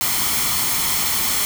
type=noise with comb filter; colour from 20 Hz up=white; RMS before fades=-20 dBFS; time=0.01-1.45 s; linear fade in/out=0 ms; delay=0.93 ms; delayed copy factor=+0.5; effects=none